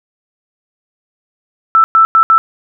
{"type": "tone bursts at uneven times", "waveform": "sine", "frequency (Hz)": 1324, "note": "E6", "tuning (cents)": 7, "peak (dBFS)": -4, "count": 4, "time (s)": [[1.75, 1.84], [1.95, 2.05], [2.15, 2.23], [2.3, 2.38]], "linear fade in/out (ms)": 0, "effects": []}